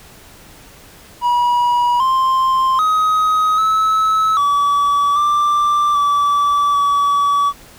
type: tone with pitch steps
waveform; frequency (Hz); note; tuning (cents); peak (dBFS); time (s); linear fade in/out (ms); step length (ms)
triangle; 967 / 1049 / 1261 / 1297 / 1145 / 1179 / 1155 / 1142; B5 / C6 / D#6 / E6 / D6 / D6 / D6 / D6; -37 / +4 / +23 / -28 / -44 / +6 / -29 / -49; -10; 1.21-7.53; 50; 790
effects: pink hiss -42 dBFS RMS until 7.78 s